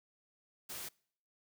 white noise, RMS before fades -44 dBFS, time 0.69-0.89 s, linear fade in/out 10 ms, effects noise-tail reverb RT60 0.6 s tail -26 dB re dry

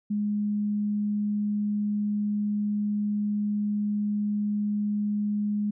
sine tone, 207.7 Hz, G#3, in tune, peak -24 dBFS, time 0.1-5.71 s, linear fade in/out 10 ms, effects none

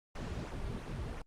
brown noise with flanger, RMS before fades -40 dBFS, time 0.15-1.22 s, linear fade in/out 5 ms, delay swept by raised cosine 0.22 to 4.02 ms, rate 2.9 Hz, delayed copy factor -0.6, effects low-pass 8000 Hz 12 dB/octave + Opus 48 kbps

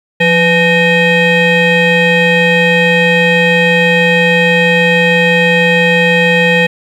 sine tone with frequency modulation, 1174.7 Hz, D6, in tune, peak -5 dBFS, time 0.2-6.67 s, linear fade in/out 10 ms, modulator 675 Hz, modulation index 2.4, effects tanh soft clip ceiling -3 dBFS + 7-bit

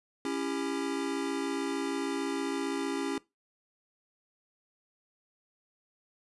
square chord, C# diminished, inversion none, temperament just, 277.2 / 332.6 / 399.1 Hz, C#4 / E4 / G4, 0 / +16 / +31 cents, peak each -34 / -37 / -37 dBFS, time 0.25-3.18 s, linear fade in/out 2 ms, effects noise-tail reverb RT60 0.2 s tail -20 dB re dry + resampled to 24000 Hz

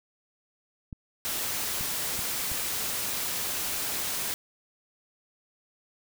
clicks, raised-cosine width 5 ms, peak -26 dBFS, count 4, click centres 0.928 / 1.81 / 2.192 / 2.517 s
white noise, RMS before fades -31 dBFS, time 1.25-4.34 s, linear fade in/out 0 ms
effects none

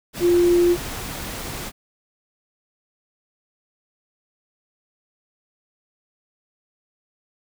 sine tone in noise, 349.2 Hz, F4, in tune, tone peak -13 dBFS, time 0.2-0.77 s, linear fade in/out 50 ms, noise pink, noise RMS -31 dBFS, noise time 0.13-1.72 s, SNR +15 dB, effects none

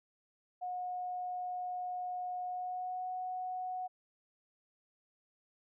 sine tone with pitch glide, 725 to 736.8 Hz, F#5 to F#5, -35 to -7 cents, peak -36 dBFS, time 0.61-3.88 s, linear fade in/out 20 ms, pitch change +28 cents, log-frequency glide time 2.44-3.08 s, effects none

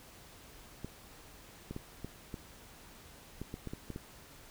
clicks, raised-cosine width 3 ms, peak -27 dBFS, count 11, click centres 0.846 / 1.71 / 1.764 / 2.046 / 2.342 / 3.416 / 3.541 / 3.673 / 3.735 / 3.903 / 3.961 s, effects pink hiss -55 dBFS RMS until 4.5 s

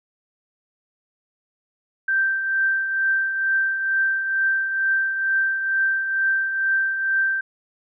sine tone with tremolo, 1566 Hz, G6, 2 cents flat, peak -16 dBFS, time 2.08-7.41 s, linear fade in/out 5 ms, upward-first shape triangle, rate 2.2 Hz, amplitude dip 55%, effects none

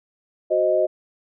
sine chord, C diminished, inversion second, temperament equal, 370 / 523.3 / 622.3 Hz, Gb4 / C5 / Eb5, 0 / 0 / 0 cents, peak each -23 / -23 / -18 dBFS, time 0.5-0.87 s, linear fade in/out 20 ms, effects none

